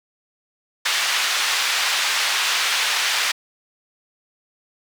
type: band-pass noise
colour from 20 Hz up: white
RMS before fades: -21 dBFS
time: 0.85-3.32 s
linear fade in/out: 10 ms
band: 1100 to 4100 Hz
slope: 12 dB/octave
effects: none